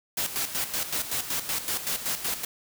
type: noise with tremolo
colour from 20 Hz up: white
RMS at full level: -28 dBFS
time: 0.17-2.45 s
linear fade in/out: 5 ms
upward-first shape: square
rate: 5.3 Hz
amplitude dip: 65%
effects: none